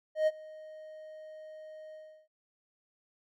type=tone with ADSR envelope; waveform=triangle; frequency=622.3 Hz; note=D#5; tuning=in tune; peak=-20 dBFS; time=0.15-2.28 s; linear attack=120 ms; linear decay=37 ms; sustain=-23 dB; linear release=340 ms; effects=none